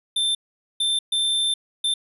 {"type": "tone bursts at uneven times", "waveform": "square", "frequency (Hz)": 3564, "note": "A7", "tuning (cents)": 22, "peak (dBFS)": -20, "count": 4, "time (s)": [[0.16, 0.35], [0.8, 0.99], [1.12, 1.54], [1.84, 1.94]], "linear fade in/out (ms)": 5, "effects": ["resampled to 32000 Hz"]}